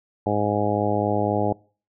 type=harmonic tone; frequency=103.83 Hz; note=G#2; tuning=in tune; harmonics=1 / 2 / 3 / 4 / 5 / 6 / 7 / 8; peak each=-28 / -28 / -28 / -28 / -28 / -28 / -28 / -28 dBFS; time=0.26-1.53 s; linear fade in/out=5 ms; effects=noise-tail reverb RT60 0.4 s tail -24 dB re dry